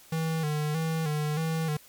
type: tone with vibrato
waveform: square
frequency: 155.9 Hz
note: D#3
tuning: 4 cents sharp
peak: -27 dBFS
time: 0.12-1.77 s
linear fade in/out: 5 ms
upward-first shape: square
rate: 1.6 Hz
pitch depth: 60 cents each way
effects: white hiss -54 dBFS RMS until 1.88 s + MP3 96 kbps